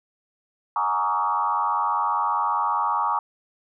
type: tone with frequency modulation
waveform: sine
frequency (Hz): 1030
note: C6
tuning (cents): -28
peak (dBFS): -20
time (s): 0.76-3.19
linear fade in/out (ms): 2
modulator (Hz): 95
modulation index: 2.3
effects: none